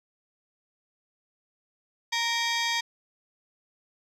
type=ring-modulated tone; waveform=15% pulse; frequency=1396.9 Hz; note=F6; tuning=in tune; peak=-15 dBFS; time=2.12-2.81 s; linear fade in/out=10 ms; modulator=465 Hz; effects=low-pass 7000 Hz 12 dB/octave